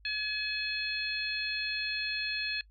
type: harmonic tone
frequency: 850 Hz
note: G#5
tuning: 40 cents sharp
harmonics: 2 / 3 / 4 / 5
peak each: -36 / -35 / -41 / -36 dBFS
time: 0.05-2.61 s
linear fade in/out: 2 ms
effects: noise-tail reverb RT60 0.1 s tail -24 dB re dry + added 51 Hz sine -56 dBFS peak until 2.7 s